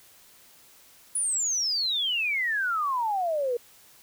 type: exponential sweep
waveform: sine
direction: down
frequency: 10130 to 466.2 Hz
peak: -24 dBFS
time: 1.15-3.57 s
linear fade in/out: 5 ms
effects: white hiss -55 dBFS RMS until 4.02 s